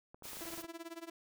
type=clicks; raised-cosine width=1 ms; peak=-38 dBFS; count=11; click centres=0.145 / 0.223 / 0.255 / 0.332 / 0.37 / 0.409 / 0.455 / 0.504 / 0.536 / 0.577 / 0.643 s
type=noise; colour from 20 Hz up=white; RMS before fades=-47 dBFS; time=0.23-0.63 s; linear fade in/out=20 ms
type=tone with tremolo; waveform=sawtooth; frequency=333.2 Hz; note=E4; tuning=19 cents sharp; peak=-38 dBFS; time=0.41-1.1 s; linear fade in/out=5 ms; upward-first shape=sine; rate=18 Hz; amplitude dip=90%
effects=none